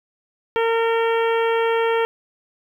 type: harmonic tone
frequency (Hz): 457.2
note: A#4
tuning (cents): -34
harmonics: 1 / 2 / 3 / 4 / 5 / 6 / 7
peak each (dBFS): -18 / -24 / -28 / -30 / -32 / -34 / -35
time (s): 0.56-2.05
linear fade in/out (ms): 0
effects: 9-bit